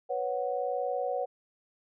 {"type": "chord", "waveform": "sine", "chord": "B suspended second", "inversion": "none", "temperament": "equal", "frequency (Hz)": [493.9, 554.4, 740], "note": ["B4", "C#5", "F#5"], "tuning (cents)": [0, 0, 0], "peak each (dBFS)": -33, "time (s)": [0.09, 1.26], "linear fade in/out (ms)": 20, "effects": []}